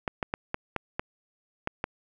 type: clicks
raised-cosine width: 0.5 ms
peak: -13 dBFS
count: 8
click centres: 0.078 / 0.228 / 0.339 / 0.544 / 0.763 / 0.995 / 1.674 / 1.841 s
effects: none